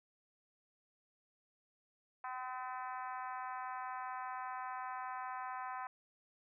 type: harmonic tone with a mistuned harmonic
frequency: 254.9 Hz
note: C4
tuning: 45 cents flat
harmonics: 3 / 4 / 5 / 6 / 7 / 8 / 9 / 10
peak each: -45 / -44 / -48 / -52 / -54 / -60 / -61 / -64 dBFS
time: 2.24-5.87 s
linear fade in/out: 2 ms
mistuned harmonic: 8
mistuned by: -23 cents
effects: none

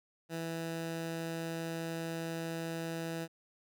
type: tone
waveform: 15% pulse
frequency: 164.81 Hz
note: E3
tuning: in tune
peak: -30 dBFS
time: 0.29-3.28 s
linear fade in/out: 50 ms
effects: none

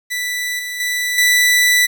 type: tone with level steps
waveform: sawtooth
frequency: 1975.5 Hz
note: B6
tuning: in tune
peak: -16 / -20 / -14 / -7 dBFS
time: 0.1-1.87 s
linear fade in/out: 20 ms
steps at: 0.59 / 0.8 / 1.18 s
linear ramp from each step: 2 ms
effects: 8-bit

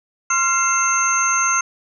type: tone cluster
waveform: sine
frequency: 1051 / 1376 / 2100 / 2672 / 6320 Hz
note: C6 / F6 / C7 / E7 / G8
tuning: +7 / -26 / +6 / +23 / +13 cents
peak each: -23 / -19 / -27 / -28 / -19 dBFS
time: 0.3-1.61 s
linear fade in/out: 5 ms
effects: none

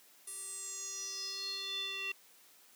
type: tone with band-pass filter sweep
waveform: square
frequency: 390 Hz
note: G4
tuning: 9 cents flat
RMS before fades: -41 dBFS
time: 0.27-2.12 s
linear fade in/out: 5 ms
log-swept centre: 9800 to 2800 Hz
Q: 7.8
effects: white hiss -62 dBFS RMS until 2.75 s + high-pass 200 Hz 12 dB/octave

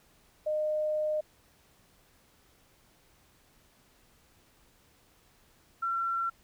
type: tone pair in turn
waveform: sine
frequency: 612 / 1357.7 Hz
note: D#5 / F6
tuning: -29 / -49 cents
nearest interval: octave + major second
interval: 1380 cents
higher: second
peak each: -27 / -28 dBFS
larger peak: first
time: 0.46-1.21 / 5.82-6.3 s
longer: first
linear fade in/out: 10 ms
effects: pink hiss -64 dBFS RMS until 6.43 s

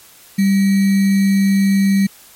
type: tone with sample-and-hold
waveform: sine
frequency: 196 Hz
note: G3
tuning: in tune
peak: -10 dBFS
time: 0.38-2.07 s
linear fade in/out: 10 ms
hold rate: 2100 Hz
effects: white hiss -44 dBFS RMS until 2.35 s + MP3 64 kbps

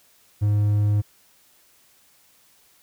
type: tone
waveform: triangle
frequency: 103.83 Hz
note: G#2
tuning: in tune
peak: -15 dBFS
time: 0.41-1.02 s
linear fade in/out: 20 ms
effects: white hiss -58 dBFS RMS until 2.82 s

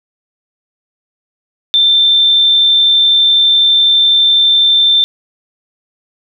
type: tone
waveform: sine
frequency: 3564 Hz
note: A7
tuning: 22 cents sharp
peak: -6 dBFS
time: 1.74-5.04 s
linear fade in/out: 0 ms
effects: none

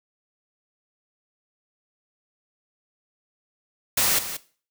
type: noise with echo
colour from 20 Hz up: white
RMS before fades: -21 dBFS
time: 3.97-4.19 s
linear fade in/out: 5 ms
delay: 180 ms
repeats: 1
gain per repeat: -11 dB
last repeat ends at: 4.37 s
effects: noise-tail reverb RT60 0.4 s tail -17 dB re dry

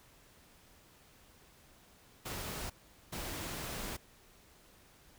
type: noise bursts at uneven times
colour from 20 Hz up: pink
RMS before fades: -41 dBFS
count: 2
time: 2.25-2.7 / 3.12-3.97 s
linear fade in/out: 10 ms
effects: pink hiss -62 dBFS RMS until 5.18 s

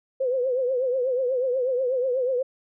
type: tone with vibrato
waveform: sine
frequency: 510 Hz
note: C5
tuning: 44 cents flat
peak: -21 dBFS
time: 0.2-2.43 s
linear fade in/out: 10 ms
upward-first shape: triangle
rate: 8.2 Hz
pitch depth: 110 cents each way
effects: none

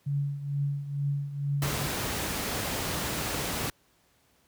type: tone with tremolo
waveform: sine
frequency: 141.9 Hz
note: C#3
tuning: 41 cents sharp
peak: -24 dBFS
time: 0.06-1.86 s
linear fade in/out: 10 ms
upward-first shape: triangle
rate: 2.2 Hz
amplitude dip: 75%
type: noise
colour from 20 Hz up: pink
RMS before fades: -31 dBFS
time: 1.62-3.7 s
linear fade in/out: 2 ms
effects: pink hiss -66 dBFS RMS until 4.47 s + high-pass 60 Hz 12 dB/octave

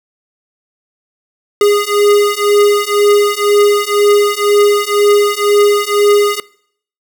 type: beating tone pair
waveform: square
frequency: 410 / 412 Hz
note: G#4 / G#4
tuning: -22 / -14 cents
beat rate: 2 Hz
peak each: -13 / -12 dBFS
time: 1.61-6.4 s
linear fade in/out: 2 ms
effects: noise-tail reverb RT60 0.6 s tail -21 dB re dry

